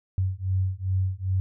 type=beating tone pair; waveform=sine; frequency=93 / 95.5 Hz; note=F#2 / G2; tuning=+9 / -45 cents; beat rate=2.5 Hz; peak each=-26 dBFS; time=0.18-1.4 s; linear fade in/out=0 ms; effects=none